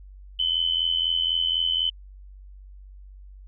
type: tone pair together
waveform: sine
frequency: 3000 / 3084 Hz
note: F#7 / G7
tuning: +23 / -29 cents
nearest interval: unison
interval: 48 cents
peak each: -24 / -24 dBFS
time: 0.39-1.9 s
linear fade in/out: 5 ms
effects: added 48 Hz sine -42 dBFS peak until 3.47 s